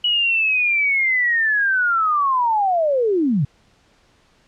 sine linear sweep, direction down, 2942 to 123.47 Hz, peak -15 dBFS, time 0.04-3.45 s, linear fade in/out 5 ms, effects pink hiss -57 dBFS RMS until 4.47 s + low-pass 6000 Hz 12 dB/octave

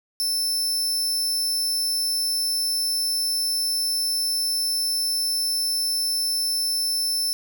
sawtooth tone, 5300 Hz, E8, 9 cents sharp, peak -19 dBFS, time 0.2-7.33 s, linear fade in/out 0 ms, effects none

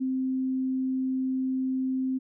sine tone, 260.9 Hz, C4, 5 cents flat, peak -25 dBFS, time 0-2.19 s, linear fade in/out 20 ms, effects none

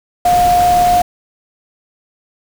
sine tone in noise, 711 Hz, F5, 31 cents sharp, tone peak -8 dBFS, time 0.25-1.02 s, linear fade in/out 5 ms, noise pink, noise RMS -22 dBFS, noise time 0.25-1.02 s, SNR +11 dB, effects none

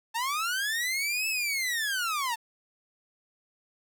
sawtooth linear two-way sweep, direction up then down, 880 to 2637 to 880 Hz, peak -24 dBFS, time 0.14-2.36 s, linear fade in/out 20 ms, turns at 1.28 s, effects 9-bit

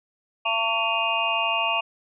sine tone cluster, 678 / 901 / 1128 / 2505 / 2798 Hz, E5 / A5 / C#6 / D#7 / F7, +49 / +41 / +30 / +11 / +3 cents, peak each -29 / -28 / -29 / -27 / -26 dBFS, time 0.45-1.81 s, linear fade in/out 10 ms, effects none

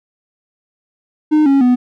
triangle tone with pitch steps, 305.6 / 275.4 / 248.2 Hz, D#4 / C#4 / B3, -31 / -11 / +9 cents, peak -6 dBFS, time 1.31-1.76 s, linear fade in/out 20 ms, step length 150 ms, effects none

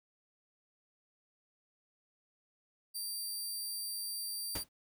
15% pulse tone, 4699 Hz, D8, in tune, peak -31 dBFS, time 2.94-4.64 s, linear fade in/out 20 ms
pink noise with exponential decay, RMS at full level -36 dBFS, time 4.55-4.69 s, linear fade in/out 5 ms, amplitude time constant 29 ms
effects none

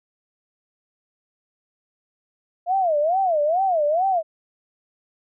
sine tone with vibrato, 675 Hz, E5, 41 cents sharp, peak -17 dBFS, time 2.66-4.23 s, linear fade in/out 50 ms, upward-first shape sine, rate 2.3 Hz, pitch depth 250 cents each way, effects none

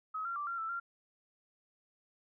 sine tone with pitch steps, 1275 / 1375 / 1170 / 1378 / 1322 / 1382 Hz, D#6 / F6 / D6 / F6 / E6 / F6, +42 / -27 / -7 / -24 / +5 / -19 cents, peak -35 dBFS, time 0.14-0.8 s, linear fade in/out 10 ms, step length 110 ms, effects none

